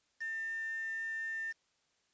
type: tone with quantisation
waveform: sine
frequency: 1799 Hz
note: A6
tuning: 38 cents sharp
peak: -36 dBFS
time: 0.2-1.53 s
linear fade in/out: 20 ms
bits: 8
effects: white hiss -75 dBFS RMS until 2.13 s + resampled to 16000 Hz